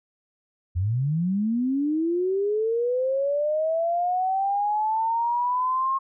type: linear sweep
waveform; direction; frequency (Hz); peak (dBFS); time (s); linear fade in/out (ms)
sine; up; 82.41 to 1080; -21; 0.75-5.99; 20
effects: none